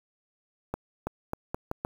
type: accelerating click train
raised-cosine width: 1 ms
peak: -16 dBFS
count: 6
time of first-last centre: 0.74-1.849 s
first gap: 330 ms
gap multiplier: 0.8
effects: 7-bit